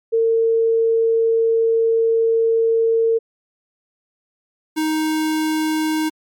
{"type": "tone pair in turn", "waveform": ["sine", "square"], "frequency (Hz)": [454.2, 312.5], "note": ["A#4", "D#4"], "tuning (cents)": [-45, 8], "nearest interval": "tritone", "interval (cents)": 647, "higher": "first", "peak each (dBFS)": [-13, -18], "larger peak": "first", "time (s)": [[0.12, 3.19], [4.76, 6.1]], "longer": "first", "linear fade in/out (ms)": 20, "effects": ["MP3 96 kbps"]}